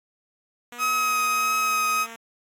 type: tone with pitch glide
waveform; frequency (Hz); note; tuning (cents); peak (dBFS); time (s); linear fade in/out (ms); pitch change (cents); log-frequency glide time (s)
5% pulse; 241.3 to 228.7; B3 to A#3; -40 to -33; -27; 0.72-2.16; 2; -93; 0.83-1.7
type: tone with vibrato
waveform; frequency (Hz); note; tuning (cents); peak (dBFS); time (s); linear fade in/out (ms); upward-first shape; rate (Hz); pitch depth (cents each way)
30% pulse; 1266; D#6; +30; -18; 0.78-2.07; 50; triangle; 1.6; 14
effects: AAC 64 kbps